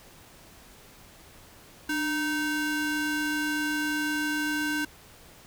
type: ring-modulated tone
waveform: square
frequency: 622.3 Hz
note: D#5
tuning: in tune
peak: -24 dBFS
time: 1.89-4.85 s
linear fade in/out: 5 ms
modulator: 921 Hz
effects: pink hiss -52 dBFS RMS until 5.46 s